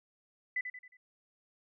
sine tone with echo, 2000 Hz, B6, 21 cents sharp, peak -30 dBFS, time 0.56-0.61 s, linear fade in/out 5 ms, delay 90 ms, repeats 4, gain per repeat -7 dB, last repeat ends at 0.97 s, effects none

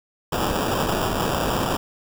blue noise with sample-and-hold, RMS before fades -23 dBFS, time 0.32-1.77 s, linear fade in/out 5 ms, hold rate 2100 Hz, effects none

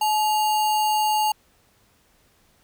sine tone with sample-and-hold, 855 Hz, A5, 50 cents flat, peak -18 dBFS, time 0.01-1.32 s, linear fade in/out 5 ms, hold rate 3675 Hz, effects pink hiss -61 dBFS RMS until 2.63 s

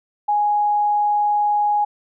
sine tone, 830.6 Hz, G#5, in tune, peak -15 dBFS, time 0.28-1.85 s, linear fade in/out 10 ms, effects none

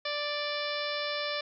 harmonic tone, 587.3 Hz, D5, in tune, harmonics 1 / 2 / 3 / 4 / 5 / 6 / 7 / 8 / 9, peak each -35 / -39 / -39 / -39 / -43 / -39 / -42 / -43 / -42 dBFS, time 0.05-1.41 s, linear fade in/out 5 ms, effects none

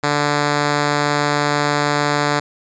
5% pulse tone, 146.3 Hz, D3, 6 cents flat, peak -4 dBFS, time 0.03-2.4 s, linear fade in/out 10 ms, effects resampled to 16000 Hz

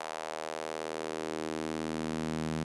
sawtooth tone with high-pass filter sweep, 79 Hz, D#2, 27 cents sharp, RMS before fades -36 dBFS, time 0-2.64 s, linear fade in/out 5 ms, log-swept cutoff 730 to 180 Hz, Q 1.8, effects resampled to 24000 Hz

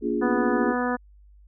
sine chord, Bb dominant seventh, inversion none, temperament equal with one note detuned, 233.1 / 286.1 / 349.2 / 415.3 Hz, Bb3 / D4 / F4 / Ab4, 0 / -45 / 0 / 0 cents, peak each -28 dBFS, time 0.01-0.75 s, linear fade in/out 50 ms
harmonic tone, 246.9 Hz, B3, in tune, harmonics 1 / 2 / 3 / 4 / 5 / 6 / 7, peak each -26 / -29 / -31 / -32 / -33 / -34 / -34 dBFS, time 0.21-0.97 s, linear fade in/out 20 ms
effects added 50 Hz sine -49 dBFS peak until 1.47 s

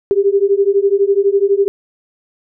sine beating tone pair, 392 / 404 Hz, G4 / G#4, 0 / -48 cents, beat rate 12 Hz, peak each -13 dBFS, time 0.11-1.68 s, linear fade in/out 0 ms, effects none

